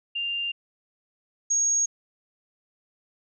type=tone pair in turn; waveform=sine; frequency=2794 / 6580 Hz; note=F7 / G#8; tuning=0 / -17 cents; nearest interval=octave + minor third; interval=1483 cents; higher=second; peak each=-26 / -20 dBFS; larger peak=second; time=0.15-0.52 / 1.5-1.86 s; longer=first; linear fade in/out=10 ms; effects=none